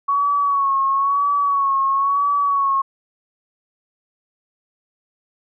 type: tone with vibrato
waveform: sine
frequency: 1115 Hz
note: C#6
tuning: 10 cents sharp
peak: -15 dBFS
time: 0.08-2.82 s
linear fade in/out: 10 ms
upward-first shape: sine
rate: 1 Hz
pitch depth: 47 cents each way
effects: none